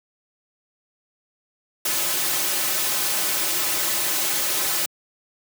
white noise with comb filter, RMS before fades -23 dBFS, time 1.85-4.86 s, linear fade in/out 5 ms, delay 4.3 ms, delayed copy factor -0.75, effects high-pass 200 Hz 12 dB/octave

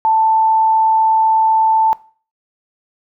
sine tone, 884 Hz, A5, 8 cents sharp, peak -10 dBFS, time 0.05-1.93 s, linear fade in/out 0 ms, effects noise-tail reverb RT60 0.4 s tail -19 dB re dry

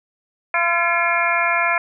harmonic tone with a mistuned harmonic, 341.7 Hz, F4, 38 cents flat, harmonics 2 / 3 / 4 / 5 / 6 / 7, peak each -23 / -23 / -23 / -23 / -23 / -23 dBFS, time 0.54-1.78 s, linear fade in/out 2 ms, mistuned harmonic 6, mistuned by +83 cents, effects none

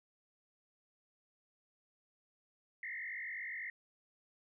sine tone with frequency modulation, 1975.5 Hz, B6, in tune, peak -40 dBFS, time 2.83-3.7 s, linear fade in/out 2 ms, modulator 48.1 Hz, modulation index 3.5, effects none

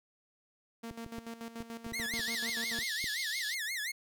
sawtooth tone with tremolo, 230.1 Hz, A#3, 22 cents flat, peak -36 dBFS, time 0.83-2.84 s, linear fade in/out 10 ms, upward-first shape square, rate 6.9 Hz, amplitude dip 70%
clicks, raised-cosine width 3 ms, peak -32 dBFS, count 11, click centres 0.911 / 1.063 / 1.184 / 1.605 / 1.865 / 1.922 / 1.999 / 2.139 / 2.194 / 2.789 / 3.042 s
sawtooth tone with vibrato, 1907 Hz, A#6, 39 cents sharp, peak -31 dBFS, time 1.93-3.92 s, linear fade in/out 10 ms, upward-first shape sine, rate 5.7 Hz, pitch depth 220 cents each way
white band-pass noise, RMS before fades -42 dBFS, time 2.13-3.55 s, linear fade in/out 10 ms, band 3400 to 5100 Hz, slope 48 dB/octave
effects none

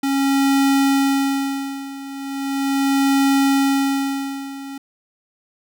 square tone with tremolo, 274.5 Hz, C#4, 17 cents flat, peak -14 dBFS, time 0.03-4.78 s, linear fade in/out 5 ms, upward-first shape sine, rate 0.38 Hz, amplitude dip 85%, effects none

